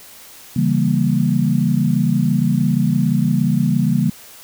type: chord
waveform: sine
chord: C# diminished seventh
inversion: none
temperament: equal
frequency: 138.59 / 164.81 / 196 / 233.1 Hz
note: C#3 / E3 / G3 / Bb3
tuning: 0 / 0 / 0 / 0 cents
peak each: -19 dBFS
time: 0.56-4.1 s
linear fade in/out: 5 ms
effects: white hiss -41 dBFS RMS until 4.43 s